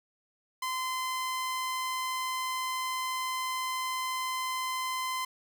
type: tone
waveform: sawtooth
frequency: 1031 Hz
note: C6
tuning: 26 cents flat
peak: -27 dBFS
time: 0.62-5.25 s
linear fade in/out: 5 ms
effects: none